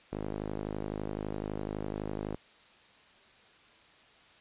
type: tone with band-pass filter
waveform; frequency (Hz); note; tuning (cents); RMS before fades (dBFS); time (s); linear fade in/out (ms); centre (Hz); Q
sawtooth; 51.91; G#1; 0; -37; 0.12-2.36; 5; 380; 0.97
effects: white hiss -59 dBFS RMS until 4.4 s + resampled to 8000 Hz